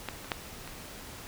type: clicks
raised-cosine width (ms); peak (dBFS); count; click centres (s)
0.3; -17 / -30 / -12 / -26; 4; 0.087 / 0.245 / 0.318 / 0.676
effects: pink hiss -45 dBFS RMS until 1.27 s